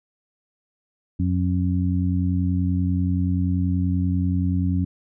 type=harmonic tone; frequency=90.4 Hz; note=F#2; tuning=40 cents flat; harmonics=1 / 2 / 3; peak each=-21 / -24 / -26 dBFS; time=1.19-4.85 s; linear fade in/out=10 ms; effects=none